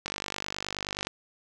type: click train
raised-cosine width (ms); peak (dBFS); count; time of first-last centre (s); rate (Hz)
0.2; -14; 51; 0.06-1.07; 49.5
effects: none

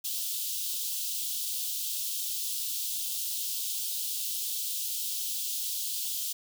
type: high-pass noise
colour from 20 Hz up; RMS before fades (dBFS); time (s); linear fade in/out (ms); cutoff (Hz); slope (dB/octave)
white; -33; 0.04-6.33; 10; 3000; 48
effects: none

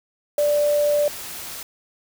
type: tone in noise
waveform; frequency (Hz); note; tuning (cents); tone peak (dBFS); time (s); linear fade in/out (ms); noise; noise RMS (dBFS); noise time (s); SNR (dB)
sine; 587.3; D5; 0; -16; 0.38-1.08; 2; white; -34; 0.38-1.63; +15
effects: none

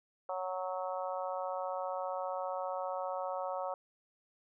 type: harmonic tone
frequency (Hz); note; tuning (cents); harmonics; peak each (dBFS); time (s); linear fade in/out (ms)
185; F#3; 0; 3 / 4 / 5 / 6 / 7; -38 / -40 / -42 / -44 / -45; 0.29-3.74; 2
effects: none

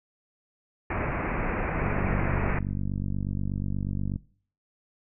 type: low-pass noise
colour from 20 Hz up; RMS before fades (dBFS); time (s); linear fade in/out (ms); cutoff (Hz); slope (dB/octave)
pink; -29; 0.9-2.59; 5; 2500; 96
type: click train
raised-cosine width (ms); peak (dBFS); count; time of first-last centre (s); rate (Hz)
5; -18; 114; 1.82-4.16; 48.3
effects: noise-tail reverb RT60 0.5 s tail -21 dB re dry

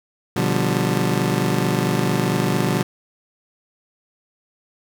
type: chord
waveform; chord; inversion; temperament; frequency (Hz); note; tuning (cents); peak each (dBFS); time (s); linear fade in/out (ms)
25% pulse; G dominant seventh; first; just; 122.5 / 147 / 176.4 / 196; B2 / D3 / F3 / G3; -14 / +2 / +18 / 0; -20; 0.36-2.83; 5
effects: none

